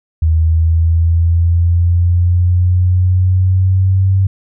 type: linear sweep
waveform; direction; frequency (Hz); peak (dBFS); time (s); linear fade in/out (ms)
sine; up; 79.7 to 96.3; -8; 0.22-4.27; 5
effects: none